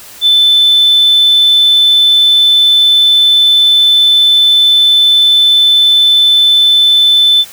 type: tone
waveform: sine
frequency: 3520 Hz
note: A7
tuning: in tune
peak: -3 dBFS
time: 0.21-7.45 s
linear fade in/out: 50 ms
effects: tanh soft clip ceiling 0 dBFS + white hiss -33 dBFS RMS until 7.52 s